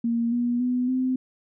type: tone with pitch steps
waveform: sine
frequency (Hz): 233.1 / 240.9 / 249 / 257.3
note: A#3 / B3 / B3 / C4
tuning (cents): 0 / -43 / +14 / -29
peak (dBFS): -21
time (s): 0.04-1.16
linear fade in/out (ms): 5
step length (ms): 280
effects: none